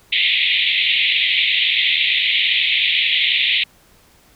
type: band-pass noise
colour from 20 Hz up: white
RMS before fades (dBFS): -17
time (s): 0.12-3.64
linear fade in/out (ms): 10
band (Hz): 2000 to 3800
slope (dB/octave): 96
effects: pink hiss -52 dBFS RMS until 4.35 s